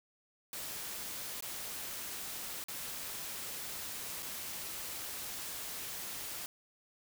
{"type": "noise with dropouts", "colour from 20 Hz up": "white", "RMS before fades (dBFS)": -42, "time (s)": [0.53, 6.46], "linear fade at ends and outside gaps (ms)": 1, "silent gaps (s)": [[1.407, 1.424], [2.64, 2.684], [4.224, 4.228]], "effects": []}